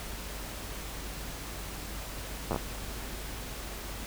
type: slowing click train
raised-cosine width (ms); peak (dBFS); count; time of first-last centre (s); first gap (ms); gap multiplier
1; -16; 5; 2.51-2.561; 9; 1.24
effects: added 50 Hz sine -41 dBFS peak until 4.06 s + pink hiss -41 dBFS RMS until 4.06 s